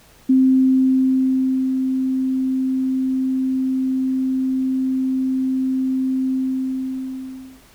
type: tone with ADSR envelope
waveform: sine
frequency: 261.5 Hz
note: C4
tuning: 1 cent flat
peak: -10 dBFS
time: 0.29-7.62 s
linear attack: 9 ms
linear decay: 1400 ms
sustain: -7 dB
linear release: 1300 ms
effects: pink hiss -50 dBFS RMS until 7.74 s